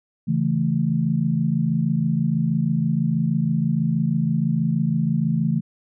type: chord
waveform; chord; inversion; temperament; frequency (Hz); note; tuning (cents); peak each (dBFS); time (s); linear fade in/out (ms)
sine; A major; first; equal; 138.59 / 164.81 / 220; C#3 / E3 / A3; 0 / 0 / 0; -24 / -21 / -23; 0.27-5.61; 20
effects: none